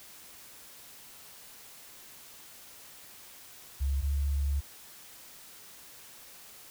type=tone pair in turn; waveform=sine; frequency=68.7 / 70.51 Hz; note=C#2 / C#2; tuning=-15 / +30 cents; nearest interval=unison; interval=45 cents; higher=second; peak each=-26 dBFS; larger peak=neither; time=3.8-4.02 / 4.02-4.61 s; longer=second; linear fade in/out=20 ms; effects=white hiss -51 dBFS RMS until 6.7 s